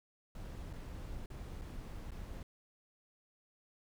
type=noise with dropouts; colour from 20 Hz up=brown; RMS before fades=-45 dBFS; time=0.35-2.43 s; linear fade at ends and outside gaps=2 ms; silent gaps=0.73-0.734 / 1.26-1.301 / 1.614-1.618 / 2.108-2.117 s; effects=none

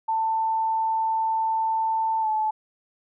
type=tone with pitch glide; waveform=sine; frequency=890 to 866.2 Hz; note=A5 to A5; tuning=+20 to -27 cents; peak=-21 dBFS; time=0.08-2.51 s; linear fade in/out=10 ms; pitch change=-47 cents; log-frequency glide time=2.21-2.27 s; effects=none

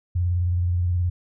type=tone with vibrato; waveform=sine; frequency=88.3 Hz; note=F2; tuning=20 cents sharp; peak=-19 dBFS; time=0.15-1.1 s; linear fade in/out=10 ms; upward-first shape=sine; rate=19 Hz; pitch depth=56 cents each way; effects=none

